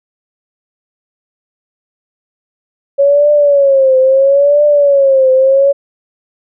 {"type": "tone with vibrato", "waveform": "sine", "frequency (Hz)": 554.4, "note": "C#5", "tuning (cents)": 0, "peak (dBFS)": -5, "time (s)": [2.98, 5.73], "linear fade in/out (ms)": 20, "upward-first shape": "triangle", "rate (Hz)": 0.75, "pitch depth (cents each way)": 120, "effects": []}